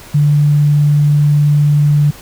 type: tone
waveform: sine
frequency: 146.9 Hz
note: D3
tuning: 1 cent sharp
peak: -7 dBFS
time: 0.14-2.11 s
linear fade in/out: 10 ms
effects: pink hiss -36 dBFS RMS until 2.21 s